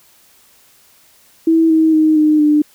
sine tone with pitch steps, 325.7 / 318.8 / 312.1 / 305.5 / 299 Hz, E4 / D#4 / D#4 / D#4 / D4, -21 / +42 / +5 / -32 / +31 cents, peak -8 dBFS, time 1.47-2.62 s, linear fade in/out 5 ms, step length 230 ms, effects white hiss -50 dBFS RMS until 2.74 s

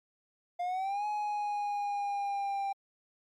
triangle exponential two-way sweep, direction up then down, 698.5 to 841 to 789 Hz, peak -29 dBFS, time 0.59-2.73 s, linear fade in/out 10 ms, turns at 1.06 s, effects Opus 48 kbps

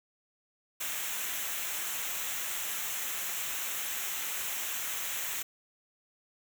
white noise with comb filter, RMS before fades -35 dBFS, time 0.8-5.43 s, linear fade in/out 10 ms, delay 0.21 ms, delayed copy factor -0.65, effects none

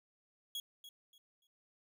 40% pulse tone with echo, 3323 Hz, G#7, in tune, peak -38 dBFS, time 0.55-0.6 s, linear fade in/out 2 ms, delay 290 ms, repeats 3, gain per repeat -12 dB, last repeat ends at 1.47 s, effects none

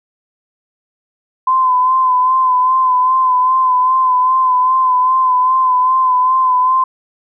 sine tone with vibrato, 1023 Hz, C6, 39 cents flat, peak -9 dBFS, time 1.47-6.84 s, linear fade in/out 5 ms, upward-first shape sine, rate 2.5 Hz, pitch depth 36 cents each way, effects none

